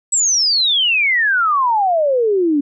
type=exponential sweep; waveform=sine; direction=down; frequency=7902 to 277.2 Hz; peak=-12 dBFS; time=0.12-2.61 s; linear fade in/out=10 ms; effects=none